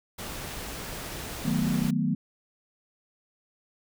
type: noise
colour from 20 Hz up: pink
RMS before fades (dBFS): -37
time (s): 0.18-1.91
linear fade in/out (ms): 10
type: chord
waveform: sine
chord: B dominant seventh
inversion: first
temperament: equal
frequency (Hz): 155.56 / 185 / 220 / 246.9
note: D#3 / F#3 / A3 / B3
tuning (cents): 0 / 0 / 0 / 0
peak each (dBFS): -29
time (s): 1.45-2.15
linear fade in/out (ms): 5
effects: none